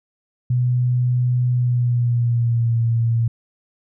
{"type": "tone with pitch glide", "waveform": "sine", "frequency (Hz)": [124, 115.7], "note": ["B2", "A#2"], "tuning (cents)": [7, -13], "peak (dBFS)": -15, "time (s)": [0.5, 3.28], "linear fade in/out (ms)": 5, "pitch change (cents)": -120, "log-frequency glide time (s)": [1.51, 2.78], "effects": []}